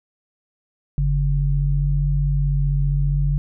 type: tone pair together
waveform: sine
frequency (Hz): 47.31 / 142.7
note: F#1 / D3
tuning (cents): +39 / -49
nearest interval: octave + perfect fifth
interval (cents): 1912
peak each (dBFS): -19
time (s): 0.98-3.38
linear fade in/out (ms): 0
effects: none